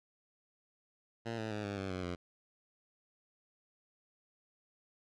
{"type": "tone with pitch steps", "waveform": "10% pulse", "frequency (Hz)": [115.2, 110.19, 105.4, 100.81, 96.42, 92.23, 88.22], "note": ["A#2", "A2", "G#2", "G2", "G2", "F#2", "F2"], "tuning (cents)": [-20, 3, 26, 49, -28, -5, 18], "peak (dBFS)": -29, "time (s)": [1.25, 2.16], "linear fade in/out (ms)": 20, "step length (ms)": 130, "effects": ["low-pass 5000 Hz 12 dB/octave"]}